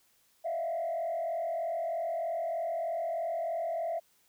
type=tone with frequency modulation; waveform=sine; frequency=669 Hz; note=E5; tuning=25 cents sharp; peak=-29 dBFS; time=0.44-4 s; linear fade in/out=20 ms; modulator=43.2 Hz; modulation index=0.88; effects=tanh soft clip ceiling -27 dBFS + white hiss -68 dBFS RMS until 4.28 s